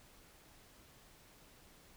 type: silence
effects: pink hiss -62 dBFS RMS until 1.96 s